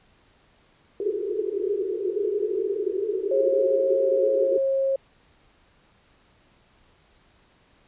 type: band-pass noise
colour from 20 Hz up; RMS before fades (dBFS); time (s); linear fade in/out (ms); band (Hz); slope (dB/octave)
pink; -26; 1-4.58; 2; 370 to 430; 96
type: tone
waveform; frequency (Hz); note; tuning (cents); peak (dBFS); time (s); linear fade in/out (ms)
sine; 540; C#5; -45; -20; 3.31-4.96; 5
effects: pink hiss -60 dBFS RMS until 7.87 s + resampled to 8000 Hz